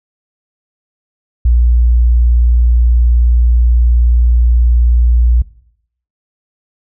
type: tone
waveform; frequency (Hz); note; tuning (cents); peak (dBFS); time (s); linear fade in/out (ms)
sine; 59.4; A#1; +33; -6; 1.45-5.42; 5
effects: noise-tail reverb RT60 0.7 s tail -19 dB re dry